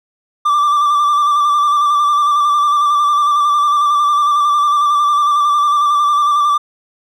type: tone with vibrato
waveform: triangle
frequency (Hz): 1174.7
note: D6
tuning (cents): 0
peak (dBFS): -8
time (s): 0.45-6.58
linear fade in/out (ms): 10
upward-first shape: square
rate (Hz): 11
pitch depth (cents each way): 27
effects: none